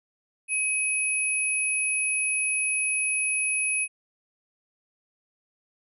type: tone pair together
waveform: sine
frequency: 2540 / 10160 Hz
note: D#7 / D#9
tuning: +35 / +35 cents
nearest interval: 2 octaves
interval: 2400 cents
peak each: -26 dBFS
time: 0.48-3.88 s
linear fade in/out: 50 ms
effects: none